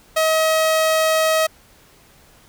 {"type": "tone", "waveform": "sawtooth", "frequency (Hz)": 636, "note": "D#5", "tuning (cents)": 38, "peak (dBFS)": -11, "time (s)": [0.16, 1.47], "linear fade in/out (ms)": 10, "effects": ["pink hiss -51 dBFS RMS until 2.48 s"]}